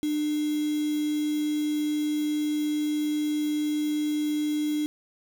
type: tone with quantisation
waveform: sine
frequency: 300.4 Hz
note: D4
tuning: 39 cents sharp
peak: -24 dBFS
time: 0.03-4.86 s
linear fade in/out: 0 ms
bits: 6
effects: none